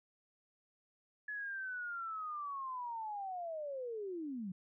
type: linear sweep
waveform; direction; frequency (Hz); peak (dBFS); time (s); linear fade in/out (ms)
sine; down; 1710 to 175.4; -39; 1.28-4.52; 5
effects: none